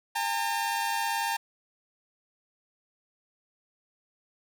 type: tone pair together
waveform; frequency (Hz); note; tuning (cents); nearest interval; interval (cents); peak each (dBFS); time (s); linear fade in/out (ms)
sawtooth; 809 / 907.2; G#5 / A#5; -46 / -47; major second; 199; -28 / -25; 0.15-1.37; 10
effects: none